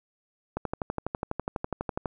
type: click train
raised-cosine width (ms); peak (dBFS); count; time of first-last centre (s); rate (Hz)
1; -15; 19; 0.57-2.058; 12.1
effects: none